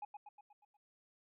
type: tone with echo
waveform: triangle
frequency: 830.6 Hz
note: G#5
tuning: in tune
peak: -39 dBFS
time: 0.02-0.05 s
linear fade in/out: 5 ms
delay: 120 ms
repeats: 6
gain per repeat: -5 dB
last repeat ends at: 0.77 s
effects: tanh soft clip ceiling -35 dBFS + resampled to 8000 Hz